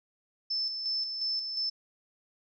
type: tone with tremolo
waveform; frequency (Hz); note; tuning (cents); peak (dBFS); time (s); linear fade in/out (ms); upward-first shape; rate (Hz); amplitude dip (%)
sine; 5274; E8; 0; -28; 0.5-1.7; 10; square; 2.8; 45
effects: none